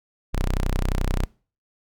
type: tone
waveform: sawtooth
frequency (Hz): 31.46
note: B0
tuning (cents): +33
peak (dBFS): -17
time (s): 0.33-1.26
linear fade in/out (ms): 20
effects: noise-tail reverb RT60 0.4 s tail -24 dB re dry

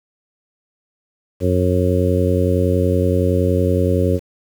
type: harmonic tone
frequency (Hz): 90.7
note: F#2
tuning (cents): -34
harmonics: 1 / 2 / 3 / 4 / 5 / 6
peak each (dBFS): -17 / -22 / -22 / -23 / -21 / -22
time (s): 1.4-4.2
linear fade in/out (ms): 50
effects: 7-bit

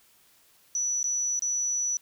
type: tone with dropouts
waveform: sine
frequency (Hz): 5920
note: F#8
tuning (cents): 0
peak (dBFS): -25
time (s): 0.75-1.97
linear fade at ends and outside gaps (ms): 1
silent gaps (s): 1.03-1.041 / 1.393-1.421
effects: white hiss -61 dBFS RMS until 2.01 s

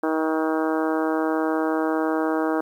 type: harmonic tone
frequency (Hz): 158.5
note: D#3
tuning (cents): +32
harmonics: 2 / 3 / 4 / 5 / 6 / 7 / 8 / 9 / 10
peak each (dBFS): -23 / -27 / -29 / -31 / -33 / -34 / -35 / -36 / -37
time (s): 0.03-2.61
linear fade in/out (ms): 5
effects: 9-bit

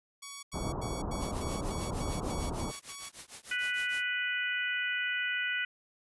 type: tone bursts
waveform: 5% pulse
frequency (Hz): 1124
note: C#6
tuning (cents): +24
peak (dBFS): -30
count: 10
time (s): 0.22-3.094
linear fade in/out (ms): 10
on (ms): 210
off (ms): 86
type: low-pass noise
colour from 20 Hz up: pink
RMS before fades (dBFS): -35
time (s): 0.53-2.72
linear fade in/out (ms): 20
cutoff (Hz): 1200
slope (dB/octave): 48
type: noise with tremolo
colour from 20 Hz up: white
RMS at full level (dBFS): -43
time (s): 1.19-4.04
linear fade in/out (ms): 50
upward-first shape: triangle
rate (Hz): 6.6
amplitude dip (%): 100
type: harmonic tone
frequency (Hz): 493.9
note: B4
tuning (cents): 0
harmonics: 3 / 4 / 5 / 6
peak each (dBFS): -33 / -35 / -37 / -39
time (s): 3.51-5.65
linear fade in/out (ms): 5
effects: resampled to 24000 Hz

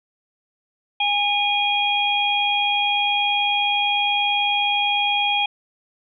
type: harmonic tone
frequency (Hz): 819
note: G#5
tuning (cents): -24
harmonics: 1 / 3 / 4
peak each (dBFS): -22 / -22 / -22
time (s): 1-5.46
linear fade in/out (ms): 5
effects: none

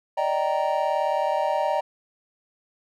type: chord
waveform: triangle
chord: Eb major seventh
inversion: third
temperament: just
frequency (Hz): 583.4 / 622.3 / 777.8 / 933.4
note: D5 / Eb5 / G5 / Bb5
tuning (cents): -12 / 0 / -14 / +2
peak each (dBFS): -25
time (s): 0.17-1.81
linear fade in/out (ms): 10
effects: none

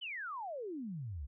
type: exponential sweep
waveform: sine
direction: down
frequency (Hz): 3136 to 61.74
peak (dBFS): -39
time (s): 0.01-1.27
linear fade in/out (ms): 20
effects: none

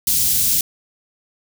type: band-stop noise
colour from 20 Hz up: white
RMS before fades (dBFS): -17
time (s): 0.07-0.61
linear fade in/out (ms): 2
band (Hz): 180 to 5000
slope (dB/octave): 12
effects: none

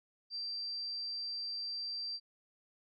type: tone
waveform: sine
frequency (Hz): 4699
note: D8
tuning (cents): 0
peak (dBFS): -37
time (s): 0.3-2.2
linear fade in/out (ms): 50
effects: none

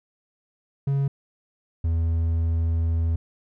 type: tone pair in turn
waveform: triangle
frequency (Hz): 138.59 / 82.41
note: C#3 / E2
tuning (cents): 0 / 0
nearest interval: major sixth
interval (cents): 900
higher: first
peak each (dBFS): -18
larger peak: neither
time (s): 0.87-1.08 / 1.84-3.16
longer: second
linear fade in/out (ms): 5
effects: none

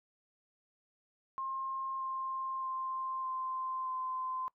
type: tone with pitch steps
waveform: sine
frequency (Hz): 1065 / 1057 / 1049.1 / 1041.3 / 1033.5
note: C6 / C6 / C6 / C6 / C6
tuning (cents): +30 / +17 / +4 / -9 / -22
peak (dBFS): -35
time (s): 1.38-4.48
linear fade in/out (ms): 0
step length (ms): 620
effects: noise-tail reverb RT60 0.1 s tail -21 dB re dry

